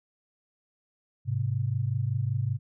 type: tone pair together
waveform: sine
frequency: 105.2 / 130.46 Hz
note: G#2 / C3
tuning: +23 / -5 cents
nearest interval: major third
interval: 372 cents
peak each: -28 dBFS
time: 1.25-2.59 s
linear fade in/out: 50 ms
effects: none